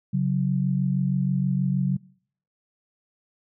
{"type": "tone pair together", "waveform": "sine", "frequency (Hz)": [138.4, 184.74], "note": ["C#3", "F#3"], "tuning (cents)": [-2, -2], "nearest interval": "perfect fourth", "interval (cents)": 500, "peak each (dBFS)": -23, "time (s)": [0.13, 1.97], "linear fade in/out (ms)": 10, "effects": ["noise-tail reverb RT60 0.6 s tail -23 dB re dry"]}